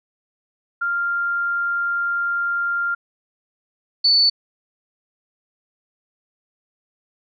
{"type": "tone pair in turn", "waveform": "sine", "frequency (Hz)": [1395, 4482], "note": ["F6", "C#8"], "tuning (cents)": [-2, 18], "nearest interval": "octave + minor sixth", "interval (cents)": 2020, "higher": "second", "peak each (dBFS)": [-19, -12], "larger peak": "second", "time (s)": [[0.81, 2.95], [4.04, 4.3]], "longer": "first", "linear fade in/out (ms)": 10, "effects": []}